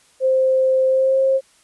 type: tone with pitch glide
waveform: sine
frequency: 523.3 to 533.7 Hz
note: C5 to C5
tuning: 0 to +34 cents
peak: -13 dBFS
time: 0.2-1.41 s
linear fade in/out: 50 ms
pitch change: +34 cents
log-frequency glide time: 0.88-1.19 s
effects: white hiss -55 dBFS RMS until 1.63 s + resampled to 24000 Hz